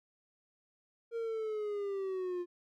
triangle linear sweep, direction down, 466.2 to 349 Hz, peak -32 dBFS, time 1.11-2.46 s, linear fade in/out 50 ms, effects none

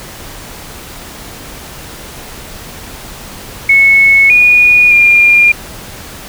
sine tone with pitch steps, 2200 / 2453 / 2407 Hz, C#7 / D#7 / D7, -14 / -25 / +42 cents, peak -3 dBFS, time 3.69-5.52 s, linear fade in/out 5 ms, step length 610 ms, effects pink hiss -29 dBFS RMS until 6.28 s

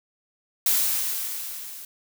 blue noise with level ramp, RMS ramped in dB -20 to -40 dBFS, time 0.66-1.85 s, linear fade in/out 2 ms, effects none

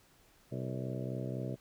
harmonic tone with a mistuned harmonic, 64 Hz, C2, 38 cents flat, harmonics 2 / 3 / 4 / 5 / 6 / 7 / 8 / 9 / 10, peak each -38 / -43 / -45 / -46 / -46 / -49 / -50 / -47 / -49 dBFS, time 0.51-1.56 s, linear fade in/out 20 ms, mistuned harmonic 8, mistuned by -64 cents, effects pink hiss -65 dBFS RMS until 1.6 s

